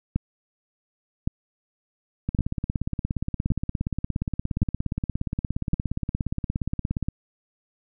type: two click trains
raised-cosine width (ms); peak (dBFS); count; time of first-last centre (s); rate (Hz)
5; -13 / -10; 83 / 6; 2.29-7.085 / 0.16-5.734; 17.1 / 0.897
effects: none